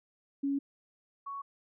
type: tone pair in turn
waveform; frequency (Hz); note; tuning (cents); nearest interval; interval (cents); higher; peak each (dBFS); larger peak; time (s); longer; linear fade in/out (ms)
sine; 278.6 / 1114.4; C#4 / C#6; +9 / +9; 2 octaves; 2400; second; -28 / -37; first; 0.43-0.59 / 1.26-1.42; neither; 10
effects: none